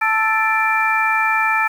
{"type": "harmonic tone with a mistuned harmonic", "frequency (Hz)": 440, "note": "A4", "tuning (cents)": 0, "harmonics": [2, 3, 4, 5], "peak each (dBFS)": [-20, -20, -20, -20], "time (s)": [0.01, 1.68], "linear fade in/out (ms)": 10, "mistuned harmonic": 5, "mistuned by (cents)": 120, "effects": ["7-bit"]}